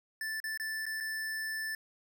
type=tone with dropouts; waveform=square; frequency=1760 Hz; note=A6; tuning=in tune; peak=-35 dBFS; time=0.21-1.75 s; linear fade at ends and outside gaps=2 ms; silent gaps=0.402-0.44 / 0.575-0.598 / 0.856-0.864 / 1.003-1.007 s; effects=none